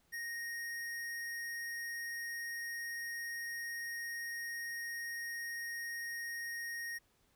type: tone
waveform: square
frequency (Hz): 1864.7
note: A#6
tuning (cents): 0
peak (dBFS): -40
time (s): 0.12-6.99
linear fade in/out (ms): 20
effects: pink hiss -73 dBFS RMS until 7.35 s

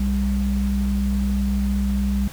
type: tone pair together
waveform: sine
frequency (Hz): 62.4 / 199.14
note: B1 / G3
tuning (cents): +19 / +28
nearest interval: octave + minor sixth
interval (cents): 2009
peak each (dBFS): -21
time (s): 0-2.28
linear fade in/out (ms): 5
effects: pink hiss -40 dBFS RMS until 2.32 s

